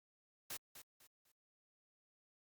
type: noise with echo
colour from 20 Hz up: white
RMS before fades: -45 dBFS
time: 0.5-0.57 s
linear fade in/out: 5 ms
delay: 250 ms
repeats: 3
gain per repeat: -10 dB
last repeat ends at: 1.32 s
effects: Opus 48 kbps